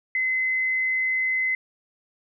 sine tone, 2045 Hz, C7, 40 cents flat, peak -21 dBFS, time 0.15-1.55 s, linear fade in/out 2 ms, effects none

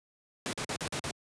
pink noise bursts, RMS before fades -34 dBFS, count 6, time 0.46-1.11 s, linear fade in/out 0 ms, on 70 ms, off 46 ms, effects high-pass 100 Hz 12 dB/octave + resampled to 22050 Hz

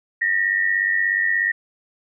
sine tone pair together, 1821.2 / 1918 Hz, A#6 / A#6, -41 / +49 cents, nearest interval minor second, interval 90 cents, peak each -20 dBFS, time 0.21-1.52 s, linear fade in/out 10 ms, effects none

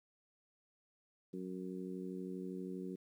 harmonic tone, 92.5 Hz, F#2, in tune, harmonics 2 / 3 / 4 / 5, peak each -44 / -47 / -46 / -53 dBFS, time 1.33-2.96 s, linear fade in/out 10 ms, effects 12-bit

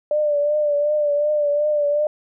sine tone with vibrato, 591 Hz, D5, 11 cents sharp, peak -16 dBFS, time 0.11-2.07 s, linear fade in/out 2 ms, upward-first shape triangle, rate 2.7 Hz, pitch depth 48 cents each way, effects none

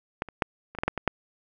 clicks, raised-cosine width 0.5 ms, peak -12 / -25 / -7 / -28 / -14 / -11 / -8 / -15 / -6 dBFS, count 9, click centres 0.221 / 0.287 / 0.422 / 0.75 / 0.787 / 0.835 / 0.88 / 0.977 / 1.077 s, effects none

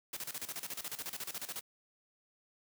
white noise with tremolo, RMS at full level -40 dBFS, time 0.13-1.61 s, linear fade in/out 5 ms, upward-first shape square, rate 14 Hz, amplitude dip 80%, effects high-pass 100 Hz 12 dB/octave

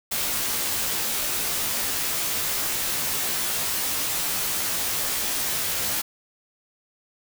white noise with comb filter, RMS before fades -26 dBFS, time 0.11-6.02 s, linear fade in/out 10 ms, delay 16 ms, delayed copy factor -0.8, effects none

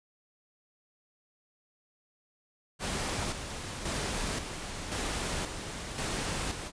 pink noise with tremolo, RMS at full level -33 dBFS, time 2.79-6.72 s, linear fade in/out 50 ms, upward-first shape square, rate 0.94 Hz, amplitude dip 50%, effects resampled to 22050 Hz

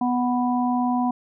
harmonic tone, 246.9 Hz, B3, in tune, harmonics 1 / 3 / 4, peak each -21 / -25 / -28 dBFS, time 0.01-1.11 s, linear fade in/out 5 ms, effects none

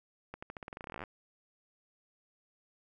accelerating click train, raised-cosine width 0.5 ms, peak -27 dBFS, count 21, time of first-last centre 0.34-1.038 s, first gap 85 ms, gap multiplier 0.89, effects none

